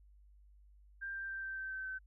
sine tone with pitch steps, 1587 / 1577.9 / 1568.8 / 1559.7 / 1550.8 / 1541.8 / 1532.9 Hz, G6 / G6 / G6 / G6 / G6 / G6 / G6, +21 / +11 / +1 / -9 / -19 / -29 / -39 cents, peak -39 dBFS, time 1.01-1.99 s, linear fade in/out 20 ms, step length 140 ms, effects added 50 Hz sine -59 dBFS peak until 2.06 s

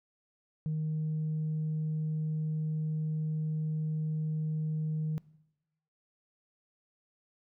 sine tone, 155.56 Hz, D#3, in tune, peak -28 dBFS, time 0.66-5.18 s, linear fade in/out 0 ms, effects noise-tail reverb RT60 0.9 s tail -22 dB re dry + tanh soft clip ceiling -27 dBFS

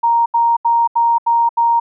sine tone bursts, 933 Hz, A#5, 1 cent sharp, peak -10 dBFS, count 6, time 0.03-1.8 s, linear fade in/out 10 ms, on 230 ms, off 78 ms, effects none

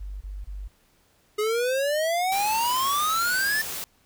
sine tone bursts, 49 Hz, G1, in tune, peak -32 dBFS, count 3, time 0-0.68 s, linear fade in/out 10 ms, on 210 ms, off 25 ms
square exponential sweep, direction up, 415.3 to 1788 Hz, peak -23 dBFS, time 1.38-3.62 s, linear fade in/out 10 ms
white noise, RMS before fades -33 dBFS, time 2.32-3.84 s, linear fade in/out 0 ms
effects pink hiss -63 dBFS RMS until 4.05 s

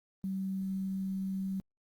sine tone with quantisation, 191.5 Hz, G3, 40 cents flat, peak -32 dBFS, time 0.24-1.6 s, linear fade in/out 0 ms, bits 10, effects Opus 24 kbps

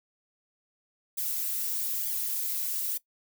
violet noise with flanger, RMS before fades -31 dBFS, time 1.17-2.98 s, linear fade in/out 10 ms, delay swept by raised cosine 0.72 to 6.42 ms, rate 1.1 Hz, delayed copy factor -1, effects noise-tail reverb RT60 0.1 s tail -19 dB re dry

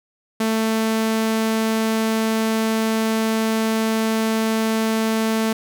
sawtooth tone, 221.8 Hz, A3, 14 cents sharp, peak -14 dBFS, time 0.4-5.53 s, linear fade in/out 5 ms, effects none

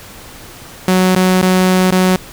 sawtooth tone with dropouts, 185 Hz, F#3, in tune, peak -5 dBFS, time 0.88-2.16 s, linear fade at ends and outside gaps 2 ms, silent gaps 1.152-1.162 / 1.415-1.427 / 1.906-1.921 s, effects pink hiss -35 dBFS RMS until 2.32 s

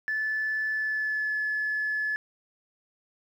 sine tone with pitch glide, 1741 to 1719 Hz, A6 to A6, -19 to -41 cents, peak -25 dBFS, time 0.08-2.16 s, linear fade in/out 0 ms, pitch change -22 cents, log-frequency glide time 0.73-1.34 s, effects tanh soft clip ceiling -21 dBFS + 10-bit

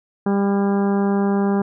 harmonic tone with a mistuned harmonic, 199.1 Hz, G3, 27 cents sharp, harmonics 1 / 2 / 3 / 4 / 5 / 6 / 7 / 8, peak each -17 / -22 / -32 / -28 / -33 / -36 / -38 / -39 dBFS, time 0.26-1.62 s, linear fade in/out 5 ms, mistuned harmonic 8, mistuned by +34 cents, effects none

